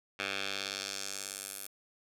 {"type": "tone with band-pass filter sweep", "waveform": "10% pulse", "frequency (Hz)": 98.4, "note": "G2", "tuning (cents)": 7, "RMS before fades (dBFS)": -39, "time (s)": [0.19, 1.67], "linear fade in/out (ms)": 5, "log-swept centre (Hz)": [2500, 12000], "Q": 1.4, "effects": []}